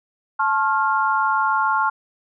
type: tone cluster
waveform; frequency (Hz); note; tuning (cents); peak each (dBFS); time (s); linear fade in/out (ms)
sine; 873 / 1080 / 1394; A5 / C#6 / F6; -14 / -45 / -4; -21; 0.39-1.9; 10
effects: none